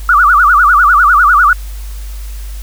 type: tone with vibrato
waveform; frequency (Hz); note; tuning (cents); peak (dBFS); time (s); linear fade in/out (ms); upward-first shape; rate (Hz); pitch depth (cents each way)
sine; 1300; E6; -24; -4; 0.09-1.53; 2; sine; 10; 230
effects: added 50 Hz sine -21 dBFS peak until 2.62 s + white hiss -37 dBFS RMS until 2.62 s